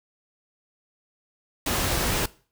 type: noise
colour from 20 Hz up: pink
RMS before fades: -25 dBFS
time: 1.66-2.26 s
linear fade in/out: 5 ms
effects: noise-tail reverb RT60 0.4 s tail -20 dB re dry